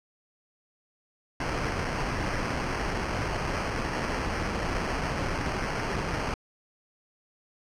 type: noise with sample-and-hold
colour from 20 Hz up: pink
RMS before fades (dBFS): -30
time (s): 1.4-6.34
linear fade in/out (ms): 2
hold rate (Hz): 3675
effects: low-pass 6000 Hz 12 dB/octave